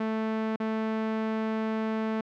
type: tone with dropouts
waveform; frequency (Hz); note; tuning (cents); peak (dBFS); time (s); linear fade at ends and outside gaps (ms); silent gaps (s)
sawtooth; 220; A3; 0; -23; 0-2.21; 5; 0.561-0.6
effects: low-pass 2000 Hz 12 dB/octave